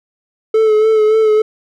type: tone with vibrato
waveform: triangle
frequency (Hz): 434.6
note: A4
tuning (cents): -21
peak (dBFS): -6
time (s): 0.54-1.42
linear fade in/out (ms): 5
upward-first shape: sine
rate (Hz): 3.5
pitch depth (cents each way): 32
effects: none